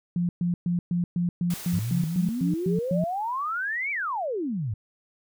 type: tone bursts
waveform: sine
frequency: 174.61 Hz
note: F3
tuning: in tune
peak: -22 dBFS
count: 12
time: 0.16-3.04 s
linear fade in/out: 2 ms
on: 130 ms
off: 120 ms
type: noise with exponential decay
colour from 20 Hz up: white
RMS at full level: -37 dBFS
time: 1.5-4.26 s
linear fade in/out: 5 ms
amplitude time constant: 600 ms
type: exponential two-way sweep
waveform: sine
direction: up then down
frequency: 96.2 to 2349 to 96.2 Hz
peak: -26 dBFS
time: 1.73-4.74 s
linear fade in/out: 5 ms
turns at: 3.91 s
effects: none